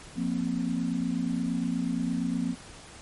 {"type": "chord", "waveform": "sine", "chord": "F suspended fourth", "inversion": "none", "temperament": "equal", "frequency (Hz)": [174.61, 233.1, 261.6], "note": ["F3", "Bb3", "C4"], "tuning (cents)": [0, 0, 0], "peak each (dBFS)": [-31, -30, -30], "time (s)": [0.15, 2.56], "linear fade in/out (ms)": 50, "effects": ["pink hiss -47 dBFS RMS until 3.01 s", "MP3 48 kbps"]}